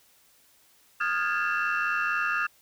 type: tone cluster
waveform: sine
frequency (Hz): 1236 / 1411 / 1638 / 1722 / 2690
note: D#6 / F6 / G#6 / A6 / E7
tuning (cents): -12 / +17 / -24 / -38 / +34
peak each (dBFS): -29 / -28 / -30 / -33 / -32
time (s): 1-2.47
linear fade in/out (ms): 10
effects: tanh soft clip ceiling -18 dBFS + white hiss -61 dBFS RMS until 2.61 s